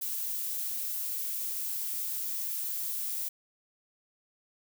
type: noise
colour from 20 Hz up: violet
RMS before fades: -34 dBFS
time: 0.01-3.29 s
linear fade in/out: 10 ms
effects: none